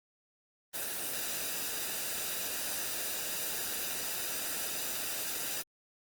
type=noise with comb filter; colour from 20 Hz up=white; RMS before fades=-36 dBFS; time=0.73-5.63 s; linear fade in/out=20 ms; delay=0.92 ms; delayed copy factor=-0.5; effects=Opus 24 kbps